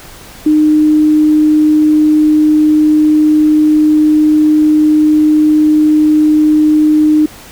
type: tone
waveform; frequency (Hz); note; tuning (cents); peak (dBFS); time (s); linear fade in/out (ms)
sine; 305.6; D#4; -31; -5; 0.46-7.26; 5
effects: pink hiss -34 dBFS RMS until 7.51 s